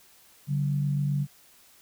sine tone pair together, 143.4 / 191.13 Hz, D3 / G3, -41 / -44 cents, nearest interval perfect fourth, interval 497 cents, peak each -24 / -33 dBFS, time 0.47-1.27 s, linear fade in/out 50 ms, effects white hiss -57 dBFS RMS until 1.81 s

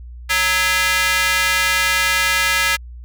square tone with high-pass filter, 185 Hz, F#3, in tune, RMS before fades -17 dBFS, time 0.29-2.77 s, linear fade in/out 20 ms, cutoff 1800 Hz, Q 1.8, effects added 60 Hz sine -32 dBFS peak until 3.04 s

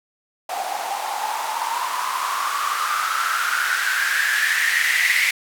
blue noise with band-pass filter sweep, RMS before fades -22 dBFS, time 0.49-5.31 s, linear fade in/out 5 ms, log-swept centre 730 to 2100 Hz, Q 8.5, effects none

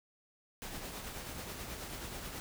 pink noise with tremolo, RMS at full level -42 dBFS, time 0.62-2.4 s, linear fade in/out 0 ms, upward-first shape triangle, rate 9.3 Hz, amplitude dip 40%, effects none

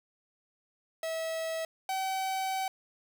45% pulse tone pair in turn, 648 / 764 Hz, E5 / G5, -30 / -45 cents, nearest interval minor third, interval 285 cents, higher second, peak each -32 / -30 dBFS, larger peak second, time 1.03-1.65 / 1.89-2.68 s, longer second, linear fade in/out 2 ms, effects none

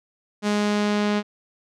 sawtooth tone with low-pass filter sweep, 207.7 Hz, G#3, in tune, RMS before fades -22 dBFS, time 0.42-1.23 s, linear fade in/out 50 ms, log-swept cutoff 7000 to 4100 Hz, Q 0.89, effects none

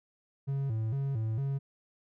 triangle tone with vibrato, 123.47 Hz, B2, in tune, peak -27 dBFS, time 0.47-1.59 s, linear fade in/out 20 ms, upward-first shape square, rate 2.2 Hz, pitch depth 190 cents each way, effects none

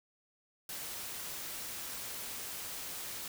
white noise, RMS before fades -42 dBFS, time 0.69-3.28 s, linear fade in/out 2 ms, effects none

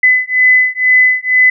sine beating tone pair, 2011 / 2013.1 Hz, B6 / B6, +31 / +33 cents, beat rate 2.1 Hz, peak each -10 dBFS, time 0.03-1.5 s, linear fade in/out 5 ms, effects none

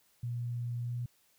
sine tone with pitch glide, 120 to 121.18 Hz, B2 to B2, -49 to -32 cents, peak -33 dBFS, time 0.23-1.06 s, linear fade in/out 5 ms, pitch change +17 cents, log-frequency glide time 0.82-0.95 s, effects white hiss -69 dBFS RMS until 1.38 s

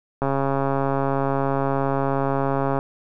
click train, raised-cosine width 1 ms, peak -9 dBFS, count 353, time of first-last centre 0.22-2.789 s, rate 137 Hz, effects none

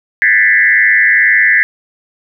sine tone with frequency modulation, 1877 Hz, A#6, 11 cents sharp, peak -6 dBFS, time 0.22-1.63 s, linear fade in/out 0 ms, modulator 102 Hz, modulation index 2.2, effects none

